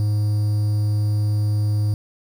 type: tone with quantisation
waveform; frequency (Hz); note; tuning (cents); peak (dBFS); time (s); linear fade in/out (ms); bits
triangle; 104.9; G#2; +18; -15; 0-1.94; 0; 7
effects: none